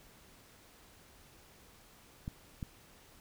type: clicks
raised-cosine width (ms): 5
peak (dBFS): -26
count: 2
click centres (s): 2.279 / 2.628
effects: pink hiss -60 dBFS RMS until 3.2 s